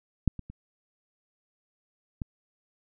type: clicks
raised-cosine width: 5 ms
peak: -9 / -25 / -29 / -20 dBFS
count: 4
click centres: 0.277 / 0.393 / 0.5 / 2.218 s
effects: none